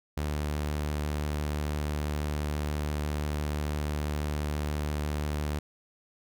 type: tone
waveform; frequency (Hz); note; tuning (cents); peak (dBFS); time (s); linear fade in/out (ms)
sawtooth; 74.5; D2; +25; -25; 0.17-5.59; 5
effects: none